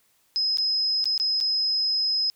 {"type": "tone with dropouts", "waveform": "sine", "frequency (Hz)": 5090, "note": "D#8", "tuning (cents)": 39, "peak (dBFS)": -21, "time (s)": [0.36, 2.3], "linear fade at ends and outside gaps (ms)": 0, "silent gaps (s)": [[0.572, 0.584], [1.042, 1.056], [1.178, 1.199], [1.403, 1.41]], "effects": ["white hiss -65 dBFS RMS until 2.35 s"]}